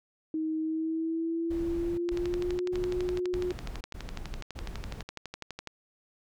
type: tone with pitch glide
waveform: sine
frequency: 315.6 to 360.4 Hz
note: D#4 to F#4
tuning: +25 to -45 cents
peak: -28 dBFS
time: 0.34-3.52 s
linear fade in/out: 2 ms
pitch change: +230 cents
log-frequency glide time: 0.6-2.67 s
type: noise bursts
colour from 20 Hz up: brown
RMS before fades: -39 dBFS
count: 6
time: 1.5-5.03 s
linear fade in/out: 10 ms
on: 480 ms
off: 130 ms
type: click train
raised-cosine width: 0.2 ms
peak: -21 dBFS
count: 44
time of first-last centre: 2.09-5.673 s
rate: 12 Hz
effects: none